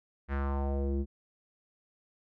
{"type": "tone with low-pass filter sweep", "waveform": "square", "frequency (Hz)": 69.3, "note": "C#2", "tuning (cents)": 0, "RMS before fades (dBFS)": -31, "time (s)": [0.28, 1.06], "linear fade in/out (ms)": 50, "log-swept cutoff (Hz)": [1900, 280], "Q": 2.6, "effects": []}